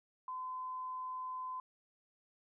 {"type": "tone", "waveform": "sine", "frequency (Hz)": 1022, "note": "C6", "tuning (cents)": -41, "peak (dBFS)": -39, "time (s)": [0.28, 1.6], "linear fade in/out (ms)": 2, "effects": []}